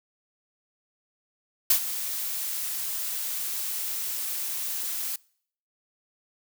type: noise with ADSR envelope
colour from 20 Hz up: blue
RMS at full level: -18 dBFS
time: 1.7-5.16 s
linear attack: 4 ms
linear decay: 86 ms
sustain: -13 dB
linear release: 4 ms
effects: noise-tail reverb RT60 0.6 s tail -25 dB re dry